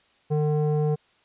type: tone with low-pass filter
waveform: square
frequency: 150.7 Hz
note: D3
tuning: 45 cents sharp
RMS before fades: -23 dBFS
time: 0.3-0.96 s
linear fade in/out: 20 ms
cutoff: 570 Hz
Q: 2.3
effects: white hiss -62 dBFS RMS until 1.24 s + resampled to 8000 Hz